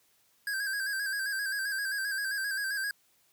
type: tone with vibrato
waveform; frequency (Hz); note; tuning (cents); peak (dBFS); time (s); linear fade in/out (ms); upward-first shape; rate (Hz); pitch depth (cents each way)
square; 1606; G6; +41; -31; 0.47-2.91; 2; square; 7.6; 49
effects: white hiss -68 dBFS RMS until 3.32 s + high-pass 60 Hz 12 dB/octave